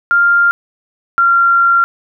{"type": "tone pair in turn", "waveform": "sine", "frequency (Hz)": [1396.9, 1379.3], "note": ["F6", "F6"], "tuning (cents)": [0, -22], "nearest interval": "unison", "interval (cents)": 22, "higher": "first", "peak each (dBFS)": -7, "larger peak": "neither", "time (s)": [[0.11, 0.51], [1.18, 1.84]], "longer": "second", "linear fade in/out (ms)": 0, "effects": []}